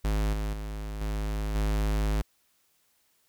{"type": "tone with level steps", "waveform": "square", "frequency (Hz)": 52.3, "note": "G#1", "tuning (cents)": 13, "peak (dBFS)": [-25, -29, -34, -29, -25], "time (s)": [0.04, 2.22], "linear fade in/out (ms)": 10, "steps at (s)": [0.33, 0.53, 1.01, 1.55], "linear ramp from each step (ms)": 2, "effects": ["white hiss -69 dBFS RMS until 3.28 s"]}